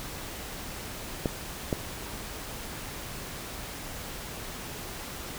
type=clicks; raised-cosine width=2 ms; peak=-12 dBFS; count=2; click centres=1.258 / 1.728 s; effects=pink hiss -39 dBFS RMS until 5.38 s